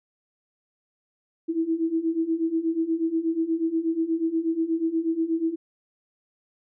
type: beating tone pair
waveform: sine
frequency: 321.9 / 330.2 Hz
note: E4 / E4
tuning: -41 / +3 cents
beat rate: 8.3 Hz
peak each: -27 / -24 dBFS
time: 1.48-5.56 s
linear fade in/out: 20 ms
effects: none